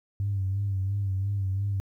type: tone with vibrato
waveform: sine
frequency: 98 Hz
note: G2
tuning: in tune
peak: -24 dBFS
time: 0.2-1.8 s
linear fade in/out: 0 ms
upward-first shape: sine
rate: 2.9 Hz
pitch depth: 57 cents each way
effects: tanh soft clip ceiling -20 dBFS + 11-bit